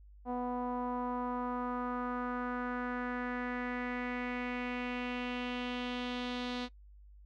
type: tone with low-pass filter sweep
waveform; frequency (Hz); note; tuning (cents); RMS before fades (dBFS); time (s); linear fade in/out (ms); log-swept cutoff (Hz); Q
sawtooth; 246.9; B3; 0; -37; 0.25-6.69; 50; 830 to 3900; 3.2
effects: noise-tail reverb RT60 0.1 s tail -20 dB re dry + added 50 Hz sine -53 dBFS peak until 7.25 s